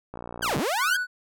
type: click train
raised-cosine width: 1 ms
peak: -22 dBFS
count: 28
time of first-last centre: 0.14-0.596 s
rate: 59.2 Hz
type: linear two-way sweep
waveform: sawtooth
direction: down then up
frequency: 1661.2 to 106.5 to 1661.2 Hz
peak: -20 dBFS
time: 0.42-0.97 s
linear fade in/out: 10 ms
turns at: 0.57 s
type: tone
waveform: triangle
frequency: 1480 Hz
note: F#6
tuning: in tune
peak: -23 dBFS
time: 0.77-1.07 s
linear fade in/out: 50 ms
effects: none